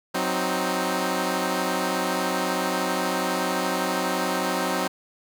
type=chord; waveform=10% pulse; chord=C diminished; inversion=second; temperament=equal with one note detuned; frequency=185 / 261.6 / 312.4 Hz; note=Gb3 / C4 / Eb4; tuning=0 / 0 / +7 cents; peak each=-19 / -19 / -21 dBFS; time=0.14-4.88 s; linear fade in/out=10 ms; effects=none